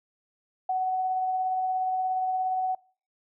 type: tone with tremolo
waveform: sine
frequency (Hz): 747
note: F#5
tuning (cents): +16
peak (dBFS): -23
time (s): 0.69-2.75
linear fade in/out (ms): 5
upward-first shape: triangle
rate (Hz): 17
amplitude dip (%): 25
effects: noise-tail reverb RT60 0.4 s tail -23 dB re dry